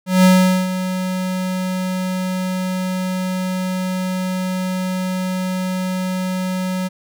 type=tone with ADSR envelope; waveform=square; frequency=185 Hz; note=F#3; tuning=in tune; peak=-8 dBFS; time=0.06-6.89 s; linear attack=180 ms; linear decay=430 ms; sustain=-12 dB; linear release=23 ms; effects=none